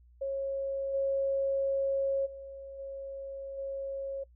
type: tone with level steps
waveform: sine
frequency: 546 Hz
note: C#5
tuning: 26 cents flat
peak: -30 / -26 / -41 / -37 / -33 dBFS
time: 0.21-4.24 s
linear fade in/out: 10 ms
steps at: 0.93 / 2.25 / 2.78 / 3.57 s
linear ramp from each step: 20 ms
effects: noise-tail reverb RT60 0.1 s tail -24 dB re dry + added 60 Hz sine -56 dBFS peak until 4.35 s